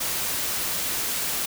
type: noise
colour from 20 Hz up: white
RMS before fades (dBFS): -27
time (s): 0-1.46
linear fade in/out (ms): 10
effects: none